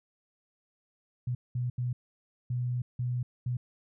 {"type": "tone bursts at uneven times", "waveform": "sine", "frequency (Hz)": 123.47, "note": "B2", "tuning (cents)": 0, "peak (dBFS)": -28, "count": 6, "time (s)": [[1.27, 1.35], [1.55, 1.7], [1.78, 1.93], [2.5, 2.82], [2.99, 3.23], [3.46, 3.57]], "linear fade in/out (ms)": 5, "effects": []}